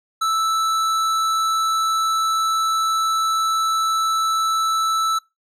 triangle tone with hard clipping, 1317 Hz, E6, 2 cents flat, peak -19 dBFS, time 0.21-5.19 s, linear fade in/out 10 ms, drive 17 dB, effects noise-tail reverb RT60 0.2 s tail -22 dB re dry

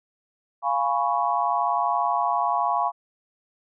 sine chord, C# dominant seventh, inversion first, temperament equal, 698.5 / 830.6 / 987.8 / 1108.7 Hz, E#5 / G#5 / B5 / C#6, 0 / 0 / 0 / 0 cents, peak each -26 dBFS, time 0.62-2.92 s, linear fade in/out 50 ms, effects none

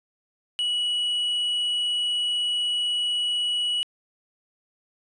triangle tone, 2931 Hz, F#7, 17 cents flat, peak -21 dBFS, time 0.59-3.83 s, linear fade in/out 0 ms, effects resampled to 24000 Hz + 10-bit

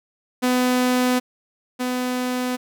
sawtooth tone pair in turn, 250.8 / 250.8 Hz, B3 / B3, +27 / +27 cents, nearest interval unison, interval 0 cents, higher neither, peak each -13 / -18 dBFS, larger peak first, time 0.42-1.2 / 1.79-2.57 s, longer neither, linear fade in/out 20 ms, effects none

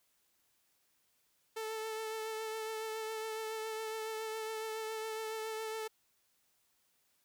sawtooth tone with vibrato, 440 Hz, A4, in tune, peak -34 dBFS, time 1.56-5.88 s, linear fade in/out 10 ms, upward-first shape triangle, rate 7.2 Hz, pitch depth 23 cents each way, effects white hiss -75 dBFS RMS until 7.24 s

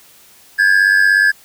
triangle tone pair together, 1607.3 / 1704 Hz, G6 / G#6, +43 / +44 cents, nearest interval minor second, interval 101 cents, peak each -10 dBFS, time 0.58-1.32 s, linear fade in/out 20 ms, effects white hiss -46 dBFS RMS until 1.44 s

